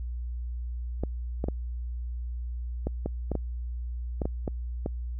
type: clicks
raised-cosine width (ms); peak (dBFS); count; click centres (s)
2; -16; 11; 1.036 / 1.441 / 1.485 / 2.87 / 3.06 / 3.317 / 3.353 / 4.218 / 4.255 / 4.478 / 4.861
effects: added 60 Hz sine -31 dBFS peak until 5.19 s